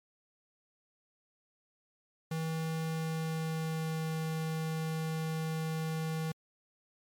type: tone with pitch glide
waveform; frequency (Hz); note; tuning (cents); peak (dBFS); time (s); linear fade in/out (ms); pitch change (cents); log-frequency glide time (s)
square; 160.9 to 159.6; E3 to D#3; -42 to +44; -33; 2.31-6.32; 5; -14; 2.88-4.09
effects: MP3 96 kbps